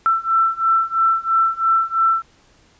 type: beating tone pair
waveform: sine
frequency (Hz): 1335 / 1338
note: E6 / E6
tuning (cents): +22 / +25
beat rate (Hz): 3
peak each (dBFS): -18 / -17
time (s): 0.06-2.22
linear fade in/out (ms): 0
effects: pink hiss -54 dBFS RMS until 2.79 s + resampled to 16000 Hz